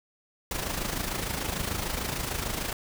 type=noise with amplitude modulation; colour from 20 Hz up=pink; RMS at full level=-29 dBFS; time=0.51-2.73 s; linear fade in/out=2 ms; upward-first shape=sine; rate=26.7 Hz; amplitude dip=60%; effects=none